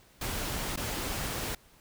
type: noise with dropouts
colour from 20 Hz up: pink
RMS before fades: -34 dBFS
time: 0.21-1.55 s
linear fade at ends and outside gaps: 5 ms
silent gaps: 0.761-0.773 s
effects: pink hiss -60 dBFS RMS until 1.8 s